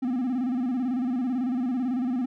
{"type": "tone with vibrato", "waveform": "triangle", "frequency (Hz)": 251.2, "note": "B3", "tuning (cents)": 30, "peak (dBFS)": -22, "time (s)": [0.02, 2.26], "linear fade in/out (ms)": 10, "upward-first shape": "square", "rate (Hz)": 18, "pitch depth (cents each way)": 86, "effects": []}